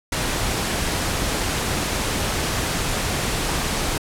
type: noise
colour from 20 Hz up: pink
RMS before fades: -23 dBFS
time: 0.12-3.98 s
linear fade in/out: 5 ms
effects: low-pass 11000 Hz 12 dB/octave